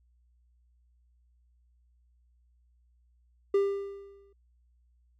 triangle tone with exponential decay, 397.6 Hz, G4, 25 cents sharp, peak -18 dBFS, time 3.54-4.33 s, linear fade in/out 5 ms, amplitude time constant 170 ms, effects added 60 Hz sine -63 dBFS peak until 5.19 s

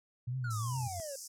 sine tone with vibrato, 118.8 Hz, A#2, 33 cents sharp, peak -33 dBFS, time 0.27-0.88 s, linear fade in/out 10 ms, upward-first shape triangle, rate 2.5 Hz, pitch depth 190 cents each way
sine tone with exponential growth, 92.5 Hz, F#2, in tune, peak -38 dBFS, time 0.31-1 s, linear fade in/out 0 ms, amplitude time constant 150 ms
triangle exponential sweep, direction down, 1480 to 529 Hz, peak -38 dBFS, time 0.44-1.16 s, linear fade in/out 5 ms
pink high-pass noise, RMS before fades -43 dBFS, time 0.5-1.28 s, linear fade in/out 10 ms, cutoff 5000 Hz, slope 96 dB/octave
effects low-pass 10000 Hz 12 dB/octave

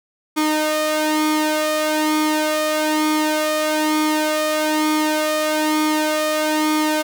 sawtooth tone with flanger, 307.5 Hz, D#4, 20 cents flat, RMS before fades -19 dBFS, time 0.36-7.03 s, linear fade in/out 20 ms, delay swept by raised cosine 0.88 to 1.61 ms, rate 1.1 Hz, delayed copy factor +0.65, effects none

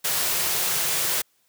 white band-stop noise, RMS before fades -24 dBFS, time 0.04-1.22 s, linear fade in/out 10 ms, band 210 to 320 Hz, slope 96 dB/octave, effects white hiss -66 dBFS RMS until 1.48 s + high-pass 100 Hz 12 dB/octave

